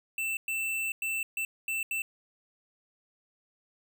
square tone bursts at uneven times, 2668 Hz, E7, 20 cents sharp, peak -30 dBFS, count 6, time 0.18-0.37 / 0.48-0.92 / 1.02-1.23 / 1.37-1.45 / 1.68-1.83 / 1.91-2.02 s, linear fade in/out 2 ms, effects none

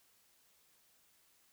silence, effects white hiss -70 dBFS RMS until 1.52 s

